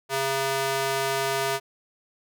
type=tone with high-pass filter; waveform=square; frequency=135.6 Hz; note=C#3; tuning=38 cents flat; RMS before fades=-26 dBFS; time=0.09-1.6 s; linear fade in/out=50 ms; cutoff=530 Hz; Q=0.83; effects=none